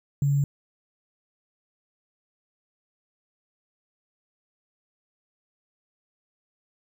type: tone with sample-and-hold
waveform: sine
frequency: 141.5 Hz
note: C#3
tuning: 36 cents sharp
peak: -19 dBFS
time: 0.22-0.44 s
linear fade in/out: 2 ms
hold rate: 7350 Hz
effects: none